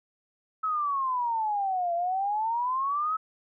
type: exponential two-way sweep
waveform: sine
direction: down then up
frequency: 1300 to 678 to 1300 Hz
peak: -25 dBFS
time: 0.63-3.17 s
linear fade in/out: 10 ms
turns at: 1.94 s
effects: none